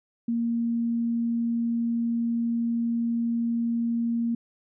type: tone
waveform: sine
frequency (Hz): 233.1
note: A#3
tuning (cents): 0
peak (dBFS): -23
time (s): 0.28-4.35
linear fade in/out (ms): 5
effects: none